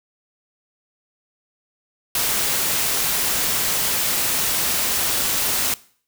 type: noise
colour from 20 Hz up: white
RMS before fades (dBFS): -21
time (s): 2.15-5.74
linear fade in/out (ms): 2
effects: noise-tail reverb RT60 0.5 s tail -20 dB re dry